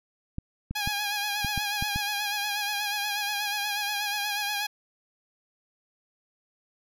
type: clicks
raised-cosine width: 5 ms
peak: -19 dBFS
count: 7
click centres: 0.384 / 0.71 / 0.875 / 1.447 / 1.577 / 1.825 / 1.96 s
type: tone with vibrato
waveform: 10% pulse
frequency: 824 Hz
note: G#5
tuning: 14 cents flat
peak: -19 dBFS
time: 0.75-4.67 s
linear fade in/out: 10 ms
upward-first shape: sine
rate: 8.3 Hz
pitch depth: 41 cents each way
effects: none